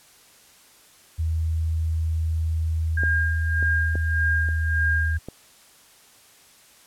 sine tone with pitch glide, 80.6 to 79.44 Hz, E2 to D#2, -38 to +37 cents, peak -21 dBFS, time 1.18-5.19 s, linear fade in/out 20 ms, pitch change -25 cents, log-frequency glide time 3.6-4.87 s
sine tone with tremolo, 1614 Hz, G#6, 50 cents flat, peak -20 dBFS, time 2.97-5.17 s, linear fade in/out 5 ms, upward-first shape sine, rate 1.7 Hz, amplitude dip 70%
clicks, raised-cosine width 2 ms, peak -18 / -23 / -17 / -27 / -20 dBFS, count 5, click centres 3.035 / 3.627 / 3.955 / 4.488 / 5.286 s
effects white hiss -53 dBFS RMS until 6.86 s + low-pass 12000 Hz 12 dB/octave

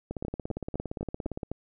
two click trains, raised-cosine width 2 ms, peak -19 / -20 dBFS, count 6 / 24, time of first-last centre 0.25-1.516 / 0.11-1.432 s, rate 3.95 / 17.4 Hz, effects none

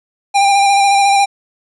square tone with vibrato, 797 Hz, G5, 28 cents sharp, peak -9 dBFS, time 0.34-1.26 s, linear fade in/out 20 ms, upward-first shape square, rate 14 Hz, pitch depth 17 cents each way, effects resampled to 24000 Hz

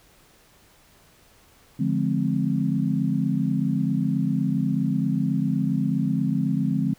sine chord, D half-diminished seventh, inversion none, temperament equal with one note detuned, 146.83 / 174.61 / 211.2 / 261.6 Hz, D3 / F3 / Ab3 / C4, 0 / 0 / +29 / 0 cents, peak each -26 dBFS, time 1.79-6.94 s, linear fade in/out 10 ms, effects pink hiss -56 dBFS RMS until 6.98 s

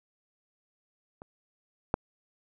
clicks, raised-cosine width 1 ms, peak -30 / -10 dBFS, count 2, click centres 1.219 / 1.941 s, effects none

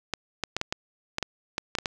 clicks, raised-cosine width 0.2 ms, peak -10 dBFS, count 11, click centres 0.137 / 0.437 / 0.566 / 0.614 / 0.725 / 1.184 / 1.227 / 1.581 / 1.752 / 1.786 / 1.858 s, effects none

